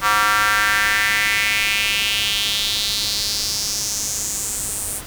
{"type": "tone with high-pass filter sweep", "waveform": "square", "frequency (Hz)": 105.3, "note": "G#2", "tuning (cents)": 24, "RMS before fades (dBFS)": -20, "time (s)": [0.01, 5.02], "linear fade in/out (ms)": 50, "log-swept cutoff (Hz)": [1200, 9400], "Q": 3.4, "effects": ["pink hiss -35 dBFS RMS until 5.06 s"]}